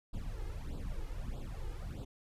brown noise with flanger, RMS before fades -40 dBFS, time 0.13-2.05 s, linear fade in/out 10 ms, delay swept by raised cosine 0.24 to 2.44 ms, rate 1.6 Hz, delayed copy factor +0.95, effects resampled to 32000 Hz

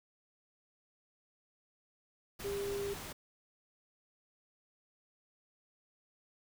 sine tone in noise, 401 Hz, G4, 39 cents sharp, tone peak -35 dBFS, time 2.44-2.94 s, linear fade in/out 10 ms, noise pink, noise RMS -45 dBFS, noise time 2.39-3.13 s, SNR +7 dB, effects none

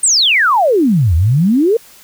sine exponential two-way sweep, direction down then up, 8870 to 76.6 to 481.6 Hz, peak -8 dBFS, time 0.03-1.77 s, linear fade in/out 5 ms, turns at 1.15 s, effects white hiss -42 dBFS RMS until 2.03 s

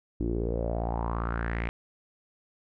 sawtooth tone with low-pass filter sweep, 57.4 Hz, A#1, 26 cents flat, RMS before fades -30 dBFS, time 0.2-1.69 s, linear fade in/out 0 ms, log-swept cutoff 310 to 2300 Hz, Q 5.2, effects none

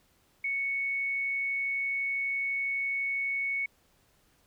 sine tone, 2217 Hz, C#7, in tune, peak -28 dBFS, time 0.44-3.66 s, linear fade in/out 5 ms, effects pink hiss -67 dBFS RMS until 4.46 s

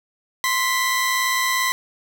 sawtooth tone pair together, 1046.5 / 1975.5 Hz, C6 / B6, 0 / 0 cents, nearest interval major seventh, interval 1100 cents, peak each -18 dBFS, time 0.44-1.72 s, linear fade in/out 0 ms, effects none

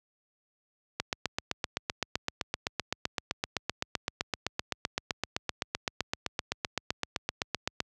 click train, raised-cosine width 0.2 ms, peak -11 dBFS, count 54, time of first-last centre 1-7.804 s, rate 7.79 Hz, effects high-pass 60 Hz 12 dB/octave

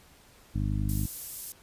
harmonic tone, 50.6 Hz, G#1, 44 cents flat, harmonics 1 / 2 / 3 / 4 / 5 / 6, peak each -30 / -30 / -35 / -36 / -41 / -40 dBFS, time 0.54-1.07 s, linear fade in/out 20 ms
pink high-pass noise, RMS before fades -38 dBFS, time 0.89-1.52 s, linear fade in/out 0 ms, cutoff 11000 Hz, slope 12 dB/octave
effects pink hiss -57 dBFS RMS until 1.62 s + resampled to 32000 Hz

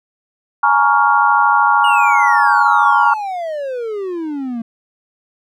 sine chord, Bb minor seventh, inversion third, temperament just, 839.1 / 932.3 / 1118.8 / 1398.5 Hz, Ab5 / Bb5 / Db6 / F6, +18 / 0 / +16 / +2 cents, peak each -15 dBFS, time 0.63-3.14 s, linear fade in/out 5 ms
triangle exponential sweep, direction down, 2924 to 225.1 Hz, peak -18 dBFS, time 1.84-4.62 s, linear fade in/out 5 ms
effects none

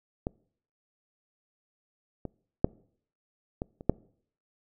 clicks, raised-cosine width 2 ms, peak -17 / -22 / -7 / -19 / -29 / -7 dBFS, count 6, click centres 0.269 / 2.253 / 2.645 / 3.619 / 3.809 / 3.896 s, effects noise-tail reverb RT60 0.6 s tail -25 dB re dry

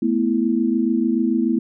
sine chord, A suspended second, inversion none, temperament equal, 220 / 246.9 / 329.6 Hz, A3 / B3 / E4, 0 / 0 / 0 cents, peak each -21 / -20 / -21 dBFS, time 0.02-1.59 s, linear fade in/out 5 ms, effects none

